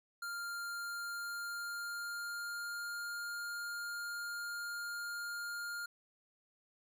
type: tone with pitch glide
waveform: square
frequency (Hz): 1396.9 to 1409.1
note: F6 to F6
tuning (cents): 0 to +15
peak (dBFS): -40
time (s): 0.22-5.86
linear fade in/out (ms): 5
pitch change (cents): +15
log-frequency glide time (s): 0.65-3.22
effects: none